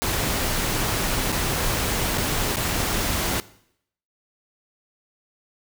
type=noise with dropouts; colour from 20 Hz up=pink; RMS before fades=-24 dBFS; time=0.02-3.4 s; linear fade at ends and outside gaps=0 ms; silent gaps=1.32-1.325 / 2.176-2.18 / 2.559-2.569 s; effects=noise-tail reverb RT60 0.7 s tail -19 dB re dry